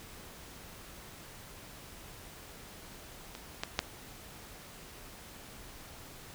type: clicks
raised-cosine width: 0.2 ms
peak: -26 / -15 / -10 dBFS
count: 3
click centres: 3.351 / 3.635 / 3.791 s
effects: pink hiss -50 dBFS RMS until 6.34 s